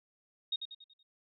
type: tone with echo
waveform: sine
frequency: 3729 Hz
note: A#7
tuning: in tune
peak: -30 dBFS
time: 0.52-0.56 s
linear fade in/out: 5 ms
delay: 94 ms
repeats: 5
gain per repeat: -7 dB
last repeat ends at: 1.03 s
effects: none